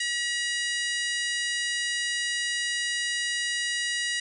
harmonic tone, 960 Hz, B5, 49 cents flat, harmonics 2 / 3 / 4 / 5 / 6 / 7 / 8 / 9 / 10, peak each -29 / -33 / -35 / -37 / -39 / -40 / -41 / -42 / -43 dBFS, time 0-4.2 s, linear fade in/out 5 ms, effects none

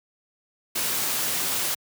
white noise, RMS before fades -26 dBFS, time 0.75-1.75 s, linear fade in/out 10 ms, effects high-pass 100 Hz 12 dB/octave

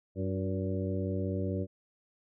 harmonic tone with a mistuned harmonic, 95.7 Hz, G2, 41 cents flat, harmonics 1 / 2 / 3 / 4 / 5 / 6, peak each -33 / -36 / -38 / -39 / -40 / -41 dBFS, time 0.15-1.67 s, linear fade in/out 50 ms, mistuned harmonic 4, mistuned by -50 cents, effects none

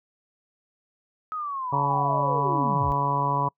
sine linear sweep, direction down, 1279 to 41.2 Hz, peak -28 dBFS, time 1.32-2.92 s, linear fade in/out 0 ms
harmonic tone, 141.1 Hz, C#3, 31 cents sharp, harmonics 1 / 2 / 3 / 4 / 5 / 6 / 7 / 8, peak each -28 / -36 / -36 / -35 / -35 / -36 / -24 / -32 dBFS, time 1.72-3.49 s, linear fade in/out 10 ms
effects noise-tail reverb RT60 0.1 s tail -26 dB re dry

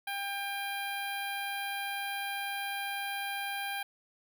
10% pulse tone with notch filter, 798 Hz, G5, 31 cents sharp, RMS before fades -36 dBFS, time 0.07-3.83 s, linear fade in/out 5 ms, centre 6000 Hz, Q 0.59, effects none

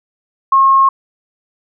sine tone, 1080 Hz, C#6, 45 cents flat, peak -6 dBFS, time 0.52-0.89 s, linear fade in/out 5 ms, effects none

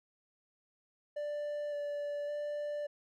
triangle tone with vibrato, 585 Hz, D5, 7 cents flat, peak -33 dBFS, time 1.16-2.87 s, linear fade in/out 10 ms, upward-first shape square, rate 0.89 Hz, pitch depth 11 cents each way, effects none

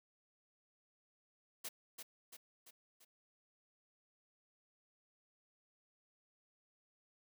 white noise with echo, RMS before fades -44 dBFS, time 1.64-1.69 s, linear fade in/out 10 ms, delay 340 ms, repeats 4, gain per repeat -5 dB, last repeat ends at 3.05 s, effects high-pass 200 Hz 12 dB/octave

